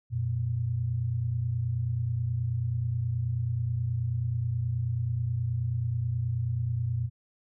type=tone pair together; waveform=sine; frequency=90.75 / 120.1 Hz; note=F#2 / B2; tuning=-33 / -48 cents; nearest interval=perfect fourth; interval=485 cents; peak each=-33 / -27 dBFS; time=0.1-7.1 s; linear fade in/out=50 ms; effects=none